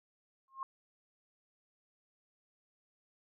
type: tone with exponential growth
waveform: sine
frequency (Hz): 1071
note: C6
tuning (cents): +40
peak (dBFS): -33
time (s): 0.48-0.63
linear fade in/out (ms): 1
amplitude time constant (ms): 31
effects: none